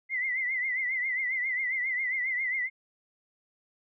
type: tone with vibrato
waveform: sine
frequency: 2042 Hz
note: C7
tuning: 43 cents flat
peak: -27 dBFS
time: 0.09-2.7 s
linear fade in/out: 50 ms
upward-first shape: triangle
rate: 7.4 Hz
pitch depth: 100 cents each way
effects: none